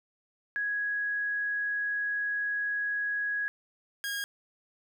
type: tone pair in turn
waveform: sine / sawtooth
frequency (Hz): 1664 / 1632.6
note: G#6 / G#6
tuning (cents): +3 / -30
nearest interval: unison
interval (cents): 33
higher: first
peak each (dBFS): -28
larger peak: neither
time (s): 0.56-3.48 / 4.04-4.24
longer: first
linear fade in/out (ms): 0
effects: none